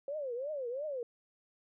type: tone with vibrato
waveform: sine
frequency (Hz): 539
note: C#5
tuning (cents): -49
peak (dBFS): -35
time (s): 0.08-1.03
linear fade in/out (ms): 2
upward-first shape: triangle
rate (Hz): 2.9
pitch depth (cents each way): 270
effects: none